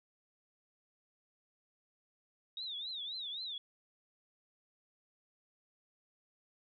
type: tone with vibrato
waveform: sine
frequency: 3710 Hz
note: A#7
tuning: 9 cents flat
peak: -39 dBFS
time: 2.57-3.58 s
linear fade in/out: 2 ms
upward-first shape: triangle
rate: 3.8 Hz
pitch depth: 200 cents each way
effects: none